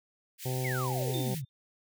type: high-pass noise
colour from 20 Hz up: white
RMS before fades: -42 dBFS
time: 0.38-1.42 s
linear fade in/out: 50 ms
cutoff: 1700 Hz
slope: 48 dB/octave
type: harmonic tone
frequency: 128.2 Hz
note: C3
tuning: 35 cents flat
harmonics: 1 / 2 / 3 / 4 / 5 / 6 / 7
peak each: -31 / -43 / -38 / -41 / -48 / -44 / -50 dBFS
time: 0.45-1.35 s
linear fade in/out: 10 ms
type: exponential sweep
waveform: sine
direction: down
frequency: 2300 to 120 Hz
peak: -34 dBFS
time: 0.64-1.45 s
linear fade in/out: 10 ms
type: tone with exponential decay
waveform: sine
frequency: 3597 Hz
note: A7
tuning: 37 cents sharp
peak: -36 dBFS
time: 1.14-1.49 s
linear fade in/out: 0 ms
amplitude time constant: 74 ms
effects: none